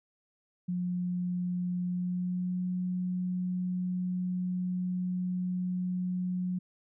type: tone with pitch glide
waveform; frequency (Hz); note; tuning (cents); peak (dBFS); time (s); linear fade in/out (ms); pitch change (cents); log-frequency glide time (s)
sine; 178.8 to 181.51; F3 to F#3; +41 to -33; -29; 0.68-6.59; 10; +26; 1.85-2.64
effects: none